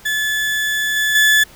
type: tone with level steps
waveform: 35% pulse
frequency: 1726 Hz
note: A6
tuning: 34 cents flat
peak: -15 / -13 / -8 dBFS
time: 0.05-1.44 s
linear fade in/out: 10 ms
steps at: 0.96 / 1.15 s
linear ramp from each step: 5 ms
effects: pink hiss -44 dBFS RMS until 1.55 s